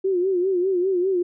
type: tone with vibrato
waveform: sine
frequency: 369.2 Hz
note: F#4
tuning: 4 cents flat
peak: -18 dBFS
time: 0.04-1.23 s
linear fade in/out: 10 ms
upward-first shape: sine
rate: 5 Hz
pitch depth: 94 cents each way
effects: none